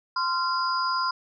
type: tone cluster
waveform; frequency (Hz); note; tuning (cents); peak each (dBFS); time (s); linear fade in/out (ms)
sine; 1039 / 1380 / 4929; C6 / F6 / D#8; -12 / -21 / -17; -25 / -29 / -31; 0.16-1.11; 5
effects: none